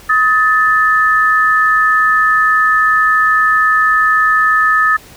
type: tone pair together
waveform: sine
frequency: 1267 / 1758.2 Hz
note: D#6 / A6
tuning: +31 / -2 cents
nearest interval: tritone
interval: 567 cents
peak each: -11 dBFS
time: 0.09-4.97 s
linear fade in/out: 10 ms
effects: pink hiss -39 dBFS RMS until 5.16 s